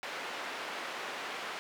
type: band-pass noise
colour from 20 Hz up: white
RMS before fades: -40 dBFS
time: 0.03-1.59 s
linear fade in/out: 0 ms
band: 370 to 2200 Hz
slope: 12 dB/octave
effects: none